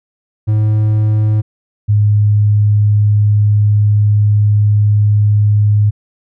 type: tone pair in turn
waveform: triangle / sine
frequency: 107.3 / 104.37 Hz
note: A2 / G#2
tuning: -43 / +9 cents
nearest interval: unison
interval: 48 cents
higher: first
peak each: -7 dBFS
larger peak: neither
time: 0.47-1.42 / 1.88-5.91 s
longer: second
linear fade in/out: 20 ms
effects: none